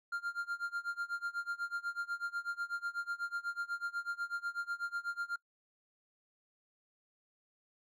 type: tone with tremolo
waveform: triangle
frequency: 1396.9 Hz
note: F6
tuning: in tune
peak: -31 dBFS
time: 0.12-5.36 s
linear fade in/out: 5 ms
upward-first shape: sine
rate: 8.1 Hz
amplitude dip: 95%
effects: noise-tail reverb RT60 0.1 s tail -24 dB re dry